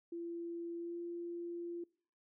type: tone with pitch glide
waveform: sine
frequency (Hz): 340 to 344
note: F4 to F4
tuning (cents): -46 to -26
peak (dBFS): -40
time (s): 0.12-1.84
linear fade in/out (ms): 5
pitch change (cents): +20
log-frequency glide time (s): 0.77-0.98
effects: noise-tail reverb RT60 0.5 s tail -24 dB re dry